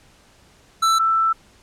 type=tone pair in turn; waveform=square / sine; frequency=1327 / 1327 Hz; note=E6 / E6; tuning=+11 / +11 cents; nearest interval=unison; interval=0 cents; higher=neither; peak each=-15 dBFS; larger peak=neither; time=0.82-0.99 / 0.99-1.33 s; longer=second; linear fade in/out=10 ms; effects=pink hiss -53 dBFS RMS until 1.62 s + low-pass 9000 Hz 12 dB/octave